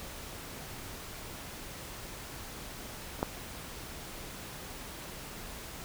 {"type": "clicks", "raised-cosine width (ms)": 1, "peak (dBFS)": [-29, -14], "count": 2, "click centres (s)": [3.193, 3.229], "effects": ["pink hiss -44 dBFS RMS until 5.84 s"]}